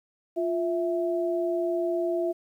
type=tone pair together; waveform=sine; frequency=349.2 / 659.2 Hz; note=F4 / E5; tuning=0 / 0 cents; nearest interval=major seventh; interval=1100 cents; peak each=-26 / -28 dBFS; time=0.36-2.33 s; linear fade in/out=20 ms; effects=10-bit